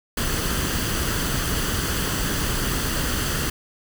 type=noise with comb filter; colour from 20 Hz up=pink; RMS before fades=-24 dBFS; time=0.17-3.5 s; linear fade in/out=5 ms; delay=0.65 ms; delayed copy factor=+0.5; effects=none